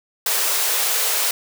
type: high-pass noise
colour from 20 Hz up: white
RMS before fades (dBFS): -20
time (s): 0.26-1.31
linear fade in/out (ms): 2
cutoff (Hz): 390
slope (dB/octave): 96
effects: none